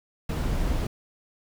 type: noise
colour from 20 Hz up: brown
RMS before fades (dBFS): -26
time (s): 0.29-0.87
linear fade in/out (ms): 5
effects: none